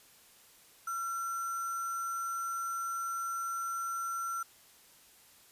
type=tone with sample-and-hold; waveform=sine; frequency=1360 Hz; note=F6; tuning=46 cents flat; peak=-33 dBFS; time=0.87-4.43 s; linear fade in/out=5 ms; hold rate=7350 Hz; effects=white hiss -60 dBFS RMS until 5.51 s + resampled to 32000 Hz